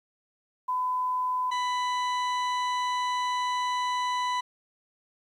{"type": "tone pair in turn", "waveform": ["sine", "40% pulse"], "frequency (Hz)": [1007, 993.7], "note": ["B5", "B5"], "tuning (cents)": [33, 10], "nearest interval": "unison", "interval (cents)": 23, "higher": "first", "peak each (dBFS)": -25, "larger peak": "neither", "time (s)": [[0.68, 1.51], [1.51, 4.41]], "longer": "second", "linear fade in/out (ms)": 10, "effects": ["low-pass 5000 Hz 12 dB/octave", "10-bit"]}